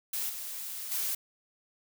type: noise with level steps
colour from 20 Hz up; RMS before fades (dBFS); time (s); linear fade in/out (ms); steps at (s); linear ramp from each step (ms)
blue; -33 / -39 / -32; 0.13-1.15; 5; 0.29 / 0.91; 10
effects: none